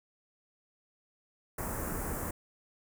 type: band-stop noise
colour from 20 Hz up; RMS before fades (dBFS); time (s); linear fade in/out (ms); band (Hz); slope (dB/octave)
pink; -36; 1.58-2.31; 5; 1700 to 7800; 24
effects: none